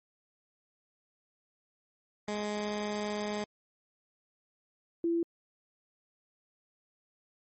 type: tone pair in turn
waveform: 15% pulse / sine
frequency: 208.9 / 337.1 Hz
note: G#3 / E4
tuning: +10 / +39 cents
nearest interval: minor sixth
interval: 829 cents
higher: second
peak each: -26 dBFS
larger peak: neither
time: 2.28-3.44 / 5.04-5.23 s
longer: first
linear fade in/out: 2 ms
effects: MP3 32 kbps